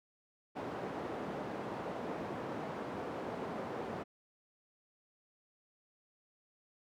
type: band-pass noise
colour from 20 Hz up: white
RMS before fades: -41 dBFS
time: 0.55-4.04 s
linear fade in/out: 20 ms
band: 150 to 690 Hz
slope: 12 dB/octave
effects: none